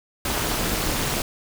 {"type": "noise with amplitude modulation", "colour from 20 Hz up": "pink", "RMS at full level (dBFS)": -21, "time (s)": [0.25, 1.22], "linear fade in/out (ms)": 2, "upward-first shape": "sine", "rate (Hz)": 277, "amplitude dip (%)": 80, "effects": []}